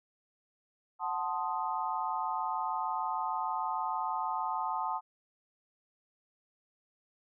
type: chord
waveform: sine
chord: F# diminished seventh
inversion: none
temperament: equal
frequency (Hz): 740 / 880 / 1046.5 / 1244.5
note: F#5 / A5 / C6 / Eb6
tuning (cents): 0 / 0 / 0 / 0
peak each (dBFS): -38 / -34 / -37 / -38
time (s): 0.99-5.01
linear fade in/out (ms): 50
effects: none